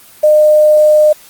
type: tone with quantisation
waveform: sine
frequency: 608 Hz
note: D#5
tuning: 40 cents flat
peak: -4 dBFS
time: 0.23-1.13 s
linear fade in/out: 10 ms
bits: 5
effects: white hiss -40 dBFS RMS until 1.29 s + Opus 24 kbps